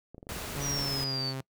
clicks, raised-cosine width 2 ms, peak -32 dBFS, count 11, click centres 0.146 / 0.181 / 0.229 / 0.269 / 0.322 / 0.364 / 0.442 / 0.553 / 0.665 / 0.711 / 0.814 s
pink noise, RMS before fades -38 dBFS, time 0.29-1.04 s, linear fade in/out 0 ms
sawtooth tone with pitch glide, 141.7 to 132.98 Hz, C#3 to C3, +38 to +28 cents, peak -30 dBFS, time 0.56-1.41 s, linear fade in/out 2 ms, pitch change -110 cents, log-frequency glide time 0.75-1.15 s
sine exponential sweep, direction down, 5890 to 4435 Hz, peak -31 dBFS, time 0.6-1.34 s, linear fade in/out 50 ms
effects noise-tail reverb RT60 0.1 s tail -23 dB re dry

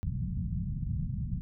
white low-pass noise, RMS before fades -33 dBFS, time 0.03-1.41 s, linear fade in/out 0 ms, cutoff 190 Hz, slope 48 dB/octave, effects none

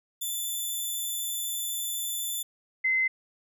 5% pulse / sine tone pair in turn, 3512 / 2058 Hz, A7 / C7, -4 / -29 cents, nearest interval major sixth, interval 925 cents, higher first, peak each -22 dBFS, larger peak neither, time 0.21-2.43 / 2.84-3.08 s, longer first, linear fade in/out 10 ms, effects none

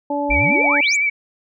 harmonic tone, 287.7 Hz, D4, 36 cents flat, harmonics 1 / 2 / 3, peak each -23 / -23 / -23 dBFS, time 0.1-0.81 s, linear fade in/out 5 ms
sine exponential sweep, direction up, 40.56 to 8100 Hz, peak -20 dBFS, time 0.29-0.97 s, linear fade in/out 20 ms
sine tone with vibrato, 2300 Hz, D7, 37 cents flat, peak -15 dBFS, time 0.3-1.1 s, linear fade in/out 10 ms, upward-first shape sine, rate 9.8 Hz, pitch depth 39 cents each way
effects none

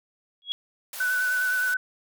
sine tone with exponential growth, 3322 Hz, G#7, in tune, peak -21 dBFS, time 0.42-0.52 s, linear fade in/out 0 ms, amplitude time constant 20 ms
white high-pass noise, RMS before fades -37 dBFS, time 0.93-1.74 s, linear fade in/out 2 ms, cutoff 480 Hz, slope 96 dB/octave
sine tone with vibrato, 1497 Hz, F#6, 20 cents sharp, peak -22 dBFS, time 1-1.77 s, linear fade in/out 5 ms, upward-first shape sine, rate 9.7 Hz, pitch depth 24 cents each way
effects none

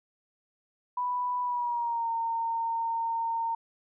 sine tone with pitch glide, 987.8 to 916.3 Hz, B5 to A#5, 0 to -30 cents, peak -27 dBFS, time 0.97-3.55 s, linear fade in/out 5 ms, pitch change -130 cents, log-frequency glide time 1.42-2.1 s, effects none

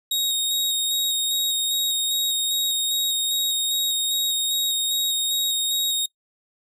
sawtooth tone with vibrato, 3751 Hz, A#7, 10 cents sharp, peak -18 dBFS, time 0.11-6.06 s, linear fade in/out 5 ms, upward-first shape square, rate 2.5 Hz, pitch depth 12 cents each way, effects noise-tail reverb RT60 0.1 s tail -24 dB re dry

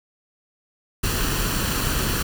pink noise with comb filter, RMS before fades -23 dBFS, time 1.03-2.23 s, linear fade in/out 10 ms, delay 0.69 ms, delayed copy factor +0.5, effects none

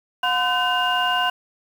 sine tone cluster, 722 / 1022 / 1523 / 2826 Hz, F#5 / C6 / F#6 / F7, -43 / -41 / +50 / +20 cents, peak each -23 dBFS, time 0.23-1.3 s, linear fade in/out 5 ms, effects tanh soft clip ceiling -10 dBFS + 7-bit

